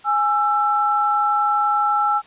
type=tone pair together; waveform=sine; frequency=830.6 / 1334.1 Hz; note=G#5 / E6; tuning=0 / +20 cents; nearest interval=minor sixth; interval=820 cents; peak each=-19 / -18 dBFS; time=0.04-2.22 s; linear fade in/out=50 ms; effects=white hiss -48 dBFS RMS until 2.26 s + resampled to 8000 Hz